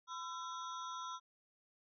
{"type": "ring-modulated tone", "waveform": "square", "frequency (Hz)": 1178, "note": "D6", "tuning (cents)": 5, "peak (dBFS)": -40, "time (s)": [0.07, 1.2], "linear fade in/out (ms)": 50, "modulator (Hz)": 167, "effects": ["resampled to 16000 Hz"]}